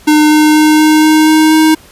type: tone with pitch steps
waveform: square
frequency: 303.5 / 305.3 / 307 / 308.8 / 310.6 / 312.4 / 314.2 Hz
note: D#4 / D#4 / D#4 / D#4 / D#4 / D#4 / D#4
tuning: -43 / -33 / -23 / -13 / -3 / +7 / +17 cents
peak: -5 dBFS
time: 0.07-1.75 s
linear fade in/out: 10 ms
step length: 240 ms
effects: pink hiss -40 dBFS RMS until 1.91 s + resampled to 32000 Hz

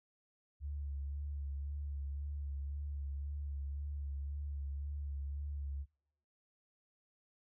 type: tone with vibrato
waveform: sine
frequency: 71.1 Hz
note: C#2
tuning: 45 cents sharp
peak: -38 dBFS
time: 0.6-5.86 s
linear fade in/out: 50 ms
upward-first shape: sine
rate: 1.9 Hz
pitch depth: 33 cents each way
effects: noise-tail reverb RT60 0.8 s tail -25 dB re dry

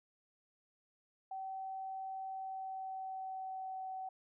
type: tone with pitch glide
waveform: sine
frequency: 766 to 757.2 Hz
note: G5 to F#5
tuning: -40 to +40 cents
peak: -40 dBFS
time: 1.31-4.09 s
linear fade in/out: 5 ms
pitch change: -20 cents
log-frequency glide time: 2.28-3.87 s
effects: none

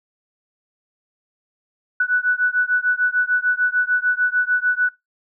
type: beating tone pair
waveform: sine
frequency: 1480 / 1486.7 Hz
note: F#6 / F#6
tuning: 0 / +8 cents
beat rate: 6.7 Hz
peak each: -19 dBFS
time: 2-4.89 s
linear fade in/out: 5 ms
effects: noise-tail reverb RT60 0.2 s tail -22 dB re dry

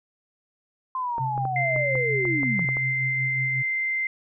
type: linear sweep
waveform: sine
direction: down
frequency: 1046.5 to 155.7 Hz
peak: -25 dBFS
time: 0.95-2.65 s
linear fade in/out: 2 ms
type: clicks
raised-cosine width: 1 ms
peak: -21 dBFS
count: 10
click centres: 1.182 / 1.378 / 1.453 / 1.762 / 1.954 / 2.253 / 2.432 / 2.593 / 2.689 / 2.769 s
type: tone with tremolo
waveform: sine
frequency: 130.81 Hz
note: C3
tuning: in tune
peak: -26 dBFS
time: 1.19-3.63 s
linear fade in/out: 20 ms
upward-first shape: sine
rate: 5.5 Hz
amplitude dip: 50%
type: tone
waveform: sine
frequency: 2083 Hz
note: C7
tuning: 8 cents flat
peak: -23 dBFS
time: 1.56-4.07 s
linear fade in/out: 2 ms
effects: none

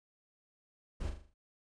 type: noise with echo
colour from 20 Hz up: brown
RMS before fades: -36 dBFS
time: 1-1.1 s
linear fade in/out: 10 ms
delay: 40 ms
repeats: 6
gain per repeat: -6 dB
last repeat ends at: 1.34 s
effects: resampled to 22050 Hz

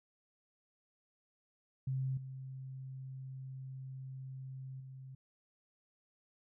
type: tone with level steps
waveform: sine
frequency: 132.1 Hz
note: C3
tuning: 17 cents sharp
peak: -33 / -43 / -47 dBFS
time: 1.87-5.15 s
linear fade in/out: 5 ms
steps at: 2.17 / 4.8 s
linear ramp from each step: 5 ms
effects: none

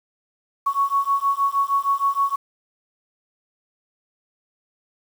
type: beating tone pair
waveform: sine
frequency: 1108.7 / 1115.1 Hz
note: C#6 / C#6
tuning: 0 / +10 cents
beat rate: 6.4 Hz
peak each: -21 dBFS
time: 0.66-2.36 s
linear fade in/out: 10 ms
effects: 7-bit

